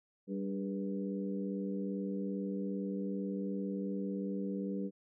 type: harmonic tone with a mistuned harmonic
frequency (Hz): 97.7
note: G2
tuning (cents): -5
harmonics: 2 / 3 / 4 / 5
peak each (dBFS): -36 / -41 / -44 / -44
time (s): 0.27-4.91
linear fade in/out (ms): 50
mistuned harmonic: 4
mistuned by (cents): +66
effects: none